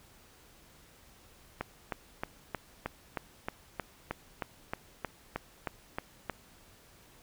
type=click train; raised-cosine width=0.5 ms; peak=-18 dBFS; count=16; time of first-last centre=1.61-6.298 s; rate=3.2 Hz; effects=pink hiss -59 dBFS RMS until 7.22 s